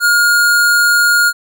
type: tone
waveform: square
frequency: 1425 Hz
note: F6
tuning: 34 cents sharp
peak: -9 dBFS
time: 0-1.33 s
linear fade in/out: 50 ms
effects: none